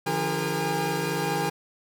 25% pulse tone cluster, 148.4 / 173 / 406.3 / 466.4 / 811 Hz, D3 / F3 / G#4 / A#4 / G#5, +18 / -16 / -38 / +1 / -41 cents, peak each -28 dBFS, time 0.06-1.5 s, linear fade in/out 10 ms, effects none

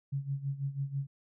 sine tone with tremolo, 138.6 Hz, C#3, in tune, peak -29 dBFS, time 0.12-1.07 s, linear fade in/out 10 ms, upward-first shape sine, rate 6.1 Hz, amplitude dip 80%, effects none

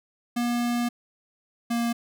square tone pair in turn, 239.6 / 234.8 Hz, A#3 / A#3, +48 / +13 cents, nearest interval unison, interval 35 cents, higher first, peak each -24 dBFS, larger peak neither, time 0.36-0.89 / 1.7-1.93 s, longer first, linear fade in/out 10 ms, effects none

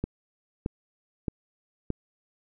click train, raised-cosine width 3 ms, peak -15 dBFS, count 4, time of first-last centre 0.04-1.903 s, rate 1.61 Hz, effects none

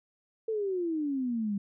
sine exponential sweep, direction down, 453.3 to 196 Hz, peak -28 dBFS, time 0.48-1.58 s, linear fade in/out 5 ms, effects none

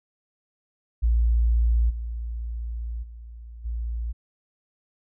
sine tone with level steps, 57.6 Hz, A#1, 20 cents flat, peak -17 / -28 / -38 / -26 dBFS, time 1.02-4.13 s, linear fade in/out 20 ms, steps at 1.89 / 3.02 / 3.64 s, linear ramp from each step 20 ms, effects none

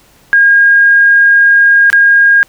sine tone with dropouts, 1624 Hz, G#6, 39 cents flat, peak -3 dBFS, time 0.33-2.43 s, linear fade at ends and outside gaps 0 ms, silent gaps 1.901-1.929 s, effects pink hiss -46 dBFS RMS until 2.48 s

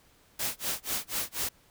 white noise with tremolo, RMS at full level -30 dBFS, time 0.39-1.49 s, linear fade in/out 5 ms, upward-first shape sine, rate 4.1 Hz, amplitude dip 100%, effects pink hiss -62 dBFS RMS until 1.7 s

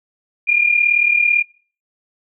sine tone pair together, 2404 / 2442 Hz, D7 / D#7, +40 / -33 cents, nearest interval unison, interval 27 cents, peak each -13 / -16 dBFS, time 0.47-1.43 s, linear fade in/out 20 ms, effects noise-tail reverb RT60 0.4 s tail -20 dB re dry

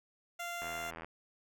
15% pulse tone, 693 Hz, F5, 14 cents flat, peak -32 dBFS, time 0.39-0.91 s, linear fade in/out 10 ms
click train, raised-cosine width 0.5 ms, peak -29 dBFS, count 36, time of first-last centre 0.62-1.046 s, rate 82.2 Hz
effects none

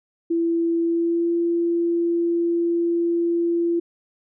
sine tone with pitch glide, 334.9 to 340.4 Hz, E4 to F4, +27 to -44 cents, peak -18 dBFS, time 0.3-3.8 s, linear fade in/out 10 ms, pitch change +29 cents, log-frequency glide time 0.82-1.33 s, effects none

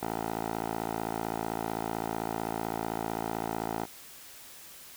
10% pulse tone with band-pass filter, 55.7 Hz, A1, 22 cents sharp, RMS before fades -34 dBFS, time 0.01-3.86 s, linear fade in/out 20 ms, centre 700 Hz, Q 1.5, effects white hiss -49 dBFS RMS until 4.96 s

